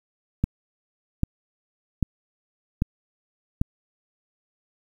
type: click train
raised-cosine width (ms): 5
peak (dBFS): -8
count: 5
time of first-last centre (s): 0.44-3.615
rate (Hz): 1.26
effects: 8-bit